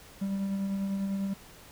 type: tone with tremolo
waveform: triangle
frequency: 196 Hz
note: G3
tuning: in tune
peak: -25 dBFS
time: 0.21-1.34 s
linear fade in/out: 10 ms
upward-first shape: triangle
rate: 10 Hz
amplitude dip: 35%
effects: pink hiss -52 dBFS RMS until 1.71 s